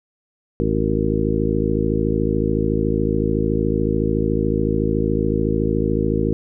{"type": "harmonic tone with a mistuned harmonic", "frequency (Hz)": 53.8, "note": "A1", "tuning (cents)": -38, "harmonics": [1, 2, 3, 4, 5, 6, 7, 9], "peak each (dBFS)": [-25, -25, -25, -25, -25, -25, -25, -25], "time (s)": [0.6, 6.33], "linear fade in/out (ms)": 0, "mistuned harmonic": 9, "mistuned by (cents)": -71, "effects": []}